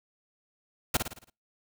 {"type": "noise with echo", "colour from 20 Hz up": "pink", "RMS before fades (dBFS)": -24, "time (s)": [0.94, 0.97], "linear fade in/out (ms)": 5, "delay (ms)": 55, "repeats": 6, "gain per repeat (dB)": -6, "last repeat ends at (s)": 1.3, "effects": ["noise-tail reverb RT60 0.3 s tail -26 dB re dry"]}